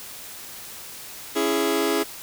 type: chord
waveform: sawtooth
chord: C# minor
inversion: none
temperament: just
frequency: 277.2 / 332.6 / 415.8 Hz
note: C#4 / E4 / G#4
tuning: 0 / +16 / +2 cents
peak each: -23 / -21 / -19 dBFS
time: 1.35-2.04 s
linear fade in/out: 20 ms
effects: white hiss -39 dBFS RMS until 2.22 s